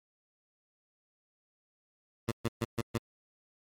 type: tone bursts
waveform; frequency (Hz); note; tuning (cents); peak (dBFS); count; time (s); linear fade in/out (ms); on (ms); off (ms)
15% pulse; 115.7; A#2; -13; -22; 5; 2.28-2.98; 5; 36; 130
effects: MP3 64 kbps